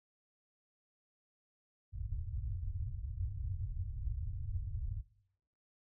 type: low-pass noise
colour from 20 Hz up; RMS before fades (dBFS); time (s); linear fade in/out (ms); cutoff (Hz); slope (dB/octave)
white; -39; 1.92-5.03; 50; 110; 48
effects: noise-tail reverb RT60 0.8 s tail -21 dB re dry